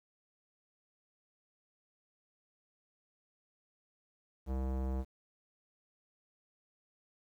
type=tone with low-pass filter; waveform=square; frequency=65.41 Hz; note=C2; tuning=in tune; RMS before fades=-35 dBFS; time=4.46-5.05 s; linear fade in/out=50 ms; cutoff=750 Hz; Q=1; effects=10-bit